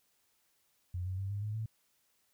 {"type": "tone with pitch steps", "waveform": "sine", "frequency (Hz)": [89.5, 93.35, 97.38, 101.57, 105.94, 110.51], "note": ["F2", "F#2", "G2", "G#2", "G#2", "A2"], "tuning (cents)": [43, 16, -11, -38, 35, 8], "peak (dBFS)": -34, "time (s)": [0.94, 1.66], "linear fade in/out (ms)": 5, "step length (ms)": 120, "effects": ["white hiss -74 dBFS RMS until 2.33 s"]}